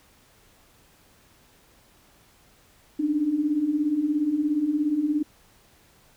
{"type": "beating tone pair", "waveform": "sine", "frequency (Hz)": [284.1, 301.1], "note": ["C#4", "D4"], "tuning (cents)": [43, 43], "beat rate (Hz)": 17, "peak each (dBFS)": [-28, -22], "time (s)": [2.99, 5.23], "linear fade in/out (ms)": 10, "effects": ["pink hiss -58 dBFS RMS until 6.16 s"]}